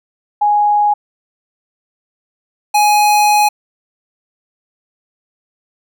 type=tone pair in turn; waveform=sine / square; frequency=830 / 835.8 Hz; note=G#5 / G#5; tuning=-1 / +11 cents; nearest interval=unison; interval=12 cents; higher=second; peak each=-9 dBFS; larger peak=neither; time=0.41-0.94 / 2.74-3.49 s; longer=second; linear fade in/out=10 ms; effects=none